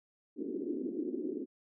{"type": "band-pass noise", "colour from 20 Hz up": "pink", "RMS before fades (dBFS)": -37, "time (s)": [0.36, 1.46], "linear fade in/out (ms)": 50, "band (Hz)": [250, 390], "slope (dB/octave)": 48, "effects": []}